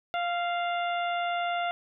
harmonic tone with a mistuned harmonic, 698.5 Hz, F5, in tune, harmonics 1 / 2 / 3 / 4 / 5, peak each -28 / -34 / -38 / -40 / -42 dBFS, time 0.14-1.71 s, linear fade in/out 0 ms, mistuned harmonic 2, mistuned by -15 cents, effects none

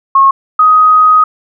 sine tone pair in turn, 1087 / 1254.1 Hz, C#6 / D#6, -34 / +13 cents, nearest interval major second, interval 247 cents, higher second, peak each -3 dBFS, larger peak neither, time 0.15-0.31 / 0.59-1.24 s, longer second, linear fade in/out 5 ms, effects none

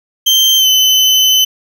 35% pulse tone with pitch glide, 3136 to 3036 Hz, G7 to F#7, 0 to +44 cents, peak -5 dBFS, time 0.26-1.45 s, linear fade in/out 10 ms, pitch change -56 cents, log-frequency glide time 0.57-0.67 s, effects none

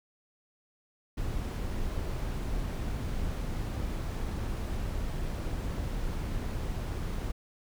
brown noise, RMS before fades -33 dBFS, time 1.17-7.32 s, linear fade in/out 10 ms, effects none

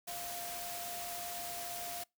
sine tone in noise, 698.5 Hz, F5, in tune, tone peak -44 dBFS, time 0.07-2.04 s, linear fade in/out 10 ms, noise white, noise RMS -43 dBFS, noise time 0.07-2.04 s, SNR -4 dB, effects noise-tail reverb RT60 0.2 s tail -25 dB re dry

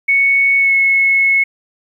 sine tone with pitch glide, 2217 to 2188 Hz, C#7 to C#7, 0 to -23 cents, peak -9 dBFS, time 0.08-1.44 s, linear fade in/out 10 ms, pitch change -23 cents, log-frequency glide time 0.58-0.73 s, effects 8-bit

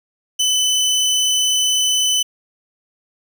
25% pulse tone, 3012 Hz, F#7, 30 cents sharp, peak -11 dBFS, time 0.39-2.23 s, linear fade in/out 10 ms, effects none

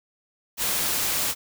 white noise, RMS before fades -25 dBFS, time 0.57-1.35 s, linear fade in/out 50 ms, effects none

